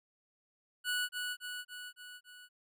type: tone with echo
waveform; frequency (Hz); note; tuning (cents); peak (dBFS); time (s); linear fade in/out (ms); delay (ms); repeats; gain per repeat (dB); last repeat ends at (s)
25% pulse; 1473; F#6; -8; -28; 0.84-1.09; 50; 280; 5; -4; 2.49
effects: none